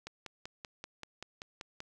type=click train; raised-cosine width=0.2 ms; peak=-25 dBFS; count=10; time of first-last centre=0.07-1.804 s; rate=5.19 Hz; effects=none